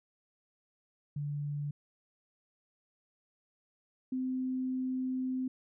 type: tone pair in turn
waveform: sine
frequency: 145.5 / 257.7 Hz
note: D3 / C4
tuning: -16 / -26 cents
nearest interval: minor seventh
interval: 990 cents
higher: second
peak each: -33 / -31 dBFS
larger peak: second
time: 1.16-1.71 / 4.12-5.48 s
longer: second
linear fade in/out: 5 ms
effects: none